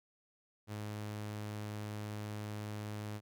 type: tone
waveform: sawtooth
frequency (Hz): 105.3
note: G#2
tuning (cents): +24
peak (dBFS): -36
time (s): 0.67-3.21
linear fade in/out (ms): 50
effects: none